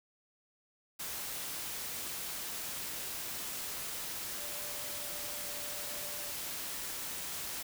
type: tone in noise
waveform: sine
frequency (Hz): 587.3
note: D5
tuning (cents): 0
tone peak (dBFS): -51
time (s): 4.38-6.32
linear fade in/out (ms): 10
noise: white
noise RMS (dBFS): -40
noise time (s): 0.99-7.63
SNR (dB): -14
effects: none